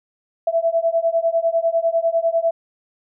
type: beating tone pair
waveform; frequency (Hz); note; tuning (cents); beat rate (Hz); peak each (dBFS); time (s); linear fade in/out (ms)
sine; 659.3 / 669.3; E5 / E5; 0 / +26; 10; -19; 0.47-2.51; 5
effects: none